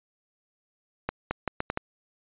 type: accelerating click train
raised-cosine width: 0.5 ms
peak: -12 dBFS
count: 6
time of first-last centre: 1.09-1.774 s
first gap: 220 ms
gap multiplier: 0.76
effects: resampled to 8000 Hz